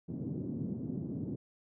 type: band-pass noise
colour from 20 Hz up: white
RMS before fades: -38 dBFS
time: 0.08-1.36 s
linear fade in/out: 10 ms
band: 110 to 290 Hz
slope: 24 dB/octave
effects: none

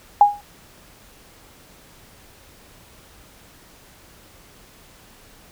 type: tone with exponential decay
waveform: sine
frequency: 821 Hz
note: G#5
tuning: 20 cents flat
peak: -4 dBFS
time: 0.21-0.41 s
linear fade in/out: 2 ms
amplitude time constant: 43 ms
effects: pink hiss -49 dBFS RMS until 5.51 s

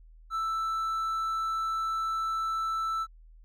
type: tone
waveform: triangle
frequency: 1323 Hz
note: E6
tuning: 6 cents sharp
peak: -26 dBFS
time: 0.3-3.07 s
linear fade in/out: 50 ms
effects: added 40 Hz sine -50 dBFS peak until 3.44 s

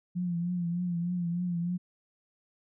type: tone with vibrato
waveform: sine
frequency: 174.61 Hz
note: F3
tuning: in tune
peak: -28 dBFS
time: 0.15-1.78 s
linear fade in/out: 20 ms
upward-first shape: triangle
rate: 3.3 Hz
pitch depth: 61 cents each way
effects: none

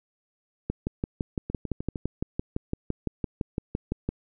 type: two click trains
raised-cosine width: 3 ms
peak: -19 / -14 dBFS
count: 4 / 21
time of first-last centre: 1.5-1.958 / 0.7-4.09 s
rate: 6.55 / 5.9 Hz
effects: none

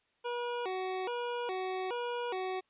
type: tone with vibrato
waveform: 25% pulse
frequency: 424.3 Hz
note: G#4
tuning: 37 cents sharp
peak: -30 dBFS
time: 0.24-2.61 s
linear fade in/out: 20 ms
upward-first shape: square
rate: 1.2 Hz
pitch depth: 220 cents each way
effects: white hiss -74 dBFS RMS until 2.69 s + resampled to 8000 Hz

